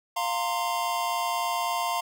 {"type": "chord", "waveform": "square", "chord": "F suspended fourth", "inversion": "none", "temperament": "equal with one note detuned", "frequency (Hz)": [698.5, 922.7, 1046.5], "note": ["F5", "Bb5", "C6"], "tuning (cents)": [0, -18, 0], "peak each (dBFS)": -31, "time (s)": [0.16, 2.01], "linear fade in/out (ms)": 10, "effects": []}